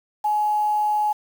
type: tone with quantisation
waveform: sine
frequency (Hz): 843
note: G#5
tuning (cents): +26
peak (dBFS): -18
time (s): 0.24-1.13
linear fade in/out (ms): 10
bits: 7
effects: none